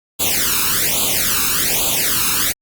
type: noise with flanger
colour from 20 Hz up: white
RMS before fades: -17 dBFS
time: 0.19-2.53 s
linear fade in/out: 20 ms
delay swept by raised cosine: 0.27 to 0.78 ms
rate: 1.2 Hz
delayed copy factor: +0.9
effects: Opus 48 kbps